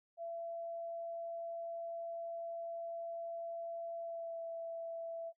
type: tone with pitch glide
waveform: sine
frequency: 673 to 665.3 Hz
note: E5 to E5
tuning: +36 to +16 cents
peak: -40 dBFS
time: 0.17-5.33 s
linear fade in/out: 50 ms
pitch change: -20 cents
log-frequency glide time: 3.99-4.4 s
effects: noise-tail reverb RT60 0.1 s tail -26 dB re dry